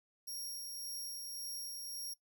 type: tone with tremolo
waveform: 15% pulse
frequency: 5590 Hz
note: F8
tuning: 1 cent sharp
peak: -35 dBFS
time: 0.27-2.14 s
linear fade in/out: 10 ms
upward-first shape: sine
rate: 1.8 Hz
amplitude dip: 25%
effects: noise-tail reverb RT60 0.1 s tail -20 dB re dry